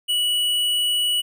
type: tone with tanh clipping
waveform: sine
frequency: 2939 Hz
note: F#7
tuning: 12 cents flat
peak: -20 dBFS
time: 0.08-1.22 s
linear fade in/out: 20 ms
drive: 14 dB
effects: none